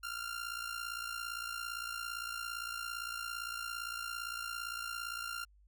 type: tone with amplitude modulation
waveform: sawtooth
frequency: 1392 Hz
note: F6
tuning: 6 cents flat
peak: -32 dBFS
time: 0.03-5.45 s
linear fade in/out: 10 ms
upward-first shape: sine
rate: 57.6 Hz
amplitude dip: 70%
effects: added 50 Hz sine -61 dBFS peak until 5.67 s